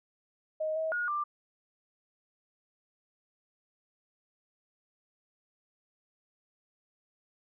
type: tone with pitch steps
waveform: sine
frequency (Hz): 625 / 639 / 1440 / 1185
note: D#5 / D#5 / F#6 / D6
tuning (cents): +8 / +46 / -47 / +15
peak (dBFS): -29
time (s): 0.6-1.24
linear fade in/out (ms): 10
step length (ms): 160
effects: none